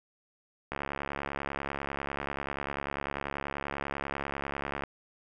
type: click train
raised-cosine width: 0.5 ms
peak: -18 dBFS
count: 290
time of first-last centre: 0.72-4.837 s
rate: 70.2 Hz
effects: none